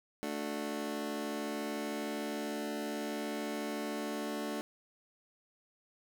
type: chord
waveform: 25% pulse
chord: D major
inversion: second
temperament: just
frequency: 220.2 / 293.7 / 367.1 Hz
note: A3 / D4 / F#4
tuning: +2 / 0 / -14 cents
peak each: -36 / -35 / -40 dBFS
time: 0.23-4.61 s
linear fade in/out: 0 ms
effects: none